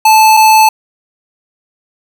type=tone pair in turn; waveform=square; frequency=873 / 873 Hz; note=A5 / A5; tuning=-14 / -14 cents; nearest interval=unison; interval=0 cents; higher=neither; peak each=-4 dBFS; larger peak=neither; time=0.05-0.37 / 0.37-0.69 s; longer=neither; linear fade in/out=5 ms; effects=none